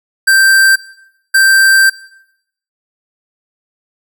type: tone pair in turn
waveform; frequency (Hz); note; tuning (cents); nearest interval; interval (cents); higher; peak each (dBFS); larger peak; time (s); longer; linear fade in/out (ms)
square; 1568 / 1568; G6 / G6; 0 / 0; unison; 0; neither; -6; neither; 0.27-0.76 / 1.34-1.9; second; 10
effects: noise-tail reverb RT60 0.8 s tail -20 dB re dry